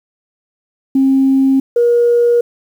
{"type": "tone pair in turn", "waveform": "sine", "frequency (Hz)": [268.3, 476.3], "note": ["C4", "A#4"], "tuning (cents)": [44, 37], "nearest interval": "minor seventh", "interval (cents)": 993, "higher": "second", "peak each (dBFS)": -7, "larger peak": "neither", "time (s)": [[0.95, 1.6], [1.76, 2.41]], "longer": "neither", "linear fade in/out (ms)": 5, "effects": ["tanh soft clip ceiling -3 dBFS", "7-bit"]}